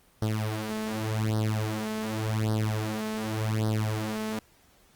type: tone with flanger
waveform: sawtooth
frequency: 108.7 Hz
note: A2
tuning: 21 cents flat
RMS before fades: -29 dBFS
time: 0.22-4.39 s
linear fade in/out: 0 ms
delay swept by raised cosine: 0.2 to 4.7 ms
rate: 0.87 Hz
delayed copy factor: +0.9
effects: pink hiss -61 dBFS RMS until 4.95 s + Opus 24 kbps